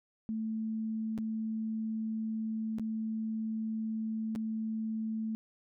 sine tone with dropouts, 220.5 Hz, A3, 4 cents sharp, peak -32 dBFS, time 0.29-5.35 s, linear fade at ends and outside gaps 0 ms, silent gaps 1.178-1.186 / 2.785-2.796 / 4.352-4.359 s, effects none

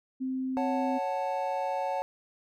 sine tone, 260.7 Hz, C4, 6 cents flat, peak -29 dBFS, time 0.2-0.99 s, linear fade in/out 20 ms
triangle chord, F# minor, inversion second, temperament equal, 554.4 / 740 / 880 Hz, C#5 / F#5 / A5, 0 / 0 / 0 cents, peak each -31 dBFS, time 0.57-2.02 s, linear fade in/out 0 ms
effects none

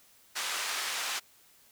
pink band-pass noise, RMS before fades -34 dBFS, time 0.35-1.2 s, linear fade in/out 20 ms, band 1200 to 9000 Hz, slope 12 dB/octave, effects white hiss -61 dBFS RMS until 1.71 s

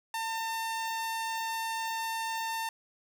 sawtooth tone, 902 Hz, A5, 43 cents sharp, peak -28 dBFS, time 0.14-2.69 s, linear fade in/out 2 ms, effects none

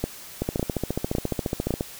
two click trains, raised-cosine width 2 ms, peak -11 / -10 dBFS, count 21 / 4, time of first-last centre 0.42-1.809 / 0.04-1.707 s, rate 14.4 / 1.8 Hz, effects white hiss -42 dBFS RMS until 1.99 s

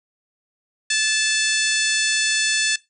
harmonic tone with a mistuned harmonic, 878 Hz, A5, 4 cents flat, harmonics 2 / 3 / 4 / 5 / 6 / 7 / 8 / 9 / 10, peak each -23 / -25 / -26 / -27 / -28 / -28 / -29 / -30 / -30 dBFS, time 0.9-2.76 s, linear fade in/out 5 ms, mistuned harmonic 2, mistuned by -17 cents, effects noise-tail reverb RT60 0.2 s tail -20 dB re dry

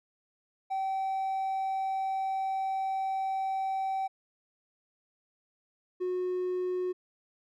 triangle tone pair in turn, 770 / 364.4 Hz, G5 / F#4, -31 / -26 cents, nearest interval octave + minor second, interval 1295 cents, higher first, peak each -26 / -26 dBFS, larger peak neither, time 0.7-4.08 / 6-6.93 s, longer first, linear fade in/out 20 ms, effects tanh soft clip ceiling -23 dBFS

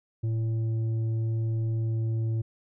sine tone with tanh clipping, 112.4 Hz, A2, 37 cents sharp, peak -26 dBFS, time 0.23-2.42 s, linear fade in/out 10 ms, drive 6 dB, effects none

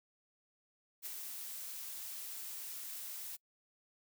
blue noise with ADSR envelope, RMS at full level -41 dBFS, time 1.02-3.37 s, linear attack 43 ms, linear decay 13 ms, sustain -4 dB, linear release 20 ms, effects noise-tail reverb RT60 0.1 s tail -25 dB re dry

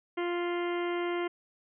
harmonic tone, 349.1 Hz, F4, 1 cent flat, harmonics 1 / 2 / 3 / 4 / 5 / 6 / 7 / 8 / 9, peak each -30 / -39 / -40 / -43 / -47 / -41 / -52 / -49 / -49 dBFS, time 0.17-1.28 s, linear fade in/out 10 ms, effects none

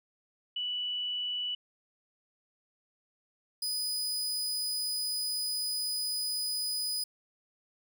sine / sawtooth tone pair in turn, 2960 / 4978 Hz, F#7 / D#8, 0 / 0 cents, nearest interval major sixth, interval 900 cents, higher second, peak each -31 / -28 dBFS, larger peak second, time 0.56-1.55 / 3.62-7.04 s, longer second, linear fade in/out 5 ms, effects none

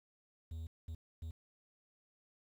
triangle tone bursts at uneven times, 81.1 Hz, E2, 28 cents flat, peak -39 dBFS, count 3, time 0.51-0.67 / 0.88-0.95 / 1.22-1.31 s, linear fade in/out 5 ms, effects 11-bit

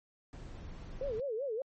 brown noise, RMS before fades -45 dBFS, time 0.33-1.2 s, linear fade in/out 0 ms
sine tone with vibrato, 494.8 Hz, B4, 3 cents sharp, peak -33 dBFS, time 1.01-1.62 s, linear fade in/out 2 ms, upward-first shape sine, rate 5.2 Hz, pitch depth 250 cents each way
effects MP3 32 kbps

